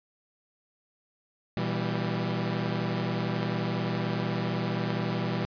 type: chord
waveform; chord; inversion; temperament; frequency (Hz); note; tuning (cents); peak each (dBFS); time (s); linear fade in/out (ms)
sawtooth; E minor; second; equal with one note detuned; 120.72 / 164.81 / 196; B2 / E3 / G3; -39 / 0 / 0; -28; 1.57-5.45; 0
effects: resampled to 11025 Hz